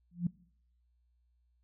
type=tone with exponential growth; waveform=sine; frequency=174.3 Hz; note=F3; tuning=3 cents flat; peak=-24 dBFS; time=0.11-0.27 s; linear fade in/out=5 ms; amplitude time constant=33 ms; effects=noise-tail reverb RT60 0.6 s tail -22 dB re dry + added 60 Hz sine -69 dBFS peak until 1.63 s